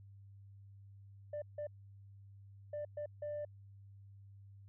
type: tone bursts at uneven times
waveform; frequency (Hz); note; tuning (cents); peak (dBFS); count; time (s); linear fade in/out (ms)
sine; 592; D5; +14; -37; 5; 1.33-1.42 / 1.58-1.67 / 2.73-2.85 / 2.97-3.06 / 3.22-3.45; 5
effects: tanh soft clip ceiling -36 dBFS + added 99 Hz sine -54 dBFS peak until 4.68 s